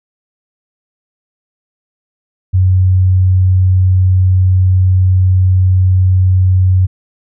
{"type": "tone", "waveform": "sine", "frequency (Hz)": 92.8, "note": "F#2", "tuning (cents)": 6, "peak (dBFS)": -6, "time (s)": [2.53, 6.87], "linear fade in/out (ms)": 20, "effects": []}